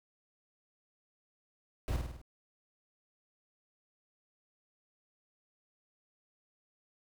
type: noise with echo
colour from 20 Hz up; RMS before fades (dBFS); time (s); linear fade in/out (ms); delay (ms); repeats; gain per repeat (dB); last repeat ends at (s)
brown; -33; 1.88-1.96; 0; 51; 5; -4; 2.215
effects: none